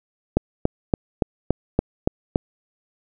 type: click train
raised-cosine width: 2 ms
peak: -3 dBFS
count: 8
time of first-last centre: 0.37-2.359 s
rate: 3.52 Hz
effects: none